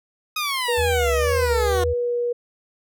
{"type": "exponential sweep", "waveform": "15% pulse", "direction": "down", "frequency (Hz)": [1265, 354.8], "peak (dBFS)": -16, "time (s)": [0.36, 1.84], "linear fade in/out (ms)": 5}
{"type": "tone with pitch glide", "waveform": "sine", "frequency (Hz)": [484.7, 480.8], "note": ["B4", "B4"], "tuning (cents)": [-32, -46], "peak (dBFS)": -20, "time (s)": [0.68, 2.33], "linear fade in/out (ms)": 10, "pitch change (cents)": -14, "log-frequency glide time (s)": [1.97, 2.16]}
{"type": "tone with vibrato", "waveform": "sine", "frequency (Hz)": 74.7, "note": "D2", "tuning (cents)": 30, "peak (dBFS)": -23, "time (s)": [0.77, 1.94], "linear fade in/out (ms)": 20, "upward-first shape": "sine", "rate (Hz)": 2.1, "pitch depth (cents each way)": 160}
{"effects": []}